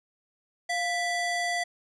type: ring-modulated tone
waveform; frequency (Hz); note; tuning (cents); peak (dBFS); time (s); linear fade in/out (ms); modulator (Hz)
square; 1338; E6; +25; -24; 0.69-1.64; 10; 637
effects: resampled to 22050 Hz